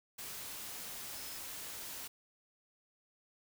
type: tone in noise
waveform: sine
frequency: 5150 Hz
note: E8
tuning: 41 cents flat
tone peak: -53 dBFS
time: 1.15-1.38 s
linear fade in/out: 10 ms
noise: white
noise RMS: -45 dBFS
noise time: 0.18-2.08 s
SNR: -11 dB
effects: none